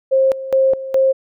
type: tone with tremolo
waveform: sine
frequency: 532 Hz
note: C5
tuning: 29 cents sharp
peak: -10 dBFS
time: 0.11-1.13 s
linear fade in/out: 20 ms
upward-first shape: square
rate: 2.4 Hz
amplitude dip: 80%
effects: none